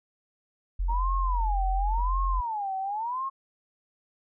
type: tone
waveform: sine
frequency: 44.42 Hz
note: F1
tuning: 30 cents sharp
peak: -24 dBFS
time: 0.79-2.41 s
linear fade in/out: 10 ms
type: tone with vibrato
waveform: sine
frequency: 908 Hz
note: A#5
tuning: 46 cents flat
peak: -28 dBFS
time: 0.88-3.3 s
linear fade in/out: 20 ms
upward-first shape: sine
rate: 0.93 Hz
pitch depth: 300 cents each way
effects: none